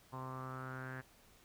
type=tone with low-pass filter sweep; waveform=sawtooth; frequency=130 Hz; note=C3; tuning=11 cents flat; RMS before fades=-45 dBFS; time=0.12-1.02 s; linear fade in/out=20 ms; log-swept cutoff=1000 to 1700 Hz; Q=7; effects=pink hiss -65 dBFS RMS until 1.44 s